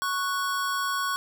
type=tone pair together; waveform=square; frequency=1108.7 / 1479.9 Hz; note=C#6 / F#6; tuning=0 / 0 cents; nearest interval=perfect fourth; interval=500 cents; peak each=-28 / -31 dBFS; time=0.02-1.16 s; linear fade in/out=0 ms; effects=none